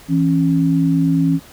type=tone pair together; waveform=sine; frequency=164.81 / 273.9 Hz; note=E3 / C#4; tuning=0 / -21 cents; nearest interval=major sixth; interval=879 cents; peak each=-15 dBFS; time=0.08-1.4 s; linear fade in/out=50 ms; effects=pink hiss -43 dBFS RMS until 1.52 s